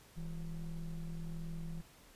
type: ring-modulated tone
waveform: triangle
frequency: 92.5 Hz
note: F#2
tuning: in tune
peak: -34 dBFS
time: 0.16-1.82 s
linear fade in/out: 20 ms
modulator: 71.8 Hz
effects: pink hiss -61 dBFS RMS until 2.15 s + resampled to 32000 Hz